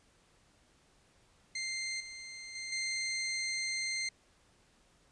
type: tone with level steps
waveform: 20% pulse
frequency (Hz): 2093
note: C7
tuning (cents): 0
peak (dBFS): -30 / -39 / -34 / -28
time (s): 1.55-4.09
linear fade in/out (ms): 5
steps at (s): 2 / 2.55 / 2.72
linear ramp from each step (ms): 5
effects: pink hiss -67 dBFS RMS until 5.11 s + resampled to 22050 Hz